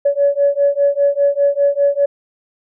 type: beating tone pair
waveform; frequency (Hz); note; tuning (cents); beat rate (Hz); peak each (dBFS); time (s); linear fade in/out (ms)
sine; 564 / 569; C#5 / C#5; +30 / +45; 5; -14; 0.05-2.06; 10
effects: tanh soft clip ceiling -4 dBFS